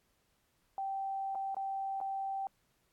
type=tone with dropouts; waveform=sine; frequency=779 Hz; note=G5; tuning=11 cents flat; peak=-34 dBFS; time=0.78-2.47 s; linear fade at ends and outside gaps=1 ms; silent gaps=1.349-1.354 / 1.546-1.567 / 2.003-2.012 s; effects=pink hiss -75 dBFS RMS until 2.92 s + AAC 64 kbps